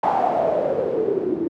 white noise with low-pass filter sweep, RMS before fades -21 dBFS, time 0.03-1.48 s, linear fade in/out 5 ms, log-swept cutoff 860 to 320 Hz, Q 8.2, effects high-pass 150 Hz 12 dB/octave

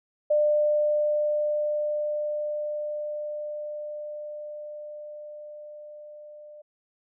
sine tone with level ramp, 598 Hz, D5, 31 cents sharp, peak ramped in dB -18 to -43 dBFS, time 0.3-6.62 s, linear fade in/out 10 ms, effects none

